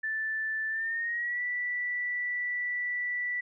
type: tone with pitch glide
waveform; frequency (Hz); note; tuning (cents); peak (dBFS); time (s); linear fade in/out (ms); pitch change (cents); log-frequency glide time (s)
sine; 1760 to 1964.2; A6 to B6; 0 to -10; -29; 0.03-3.41; 10; +190; 0.69-1.42
effects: none